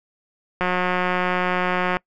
click train, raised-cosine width 0.5 ms, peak -7 dBFS, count 247, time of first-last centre 0.61-1.969 s, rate 181 Hz, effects noise-tail reverb RT60 0.1 s tail -25 dB re dry

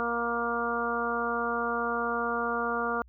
harmonic tone, 235.3 Hz, A#3, 16 cents sharp, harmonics 1 / 2 / 3 / 4 / 5 / 6, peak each -36 / -33 / -35 / -37 / -32 / -33 dBFS, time 0-3.02 s, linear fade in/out 0 ms, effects added 60 Hz sine -52 dBFS peak until 3.08 s

